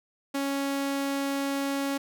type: tone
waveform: sawtooth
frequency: 277.2 Hz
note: C#4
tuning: in tune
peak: -23 dBFS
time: 0.34-1.98 s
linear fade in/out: 10 ms
effects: none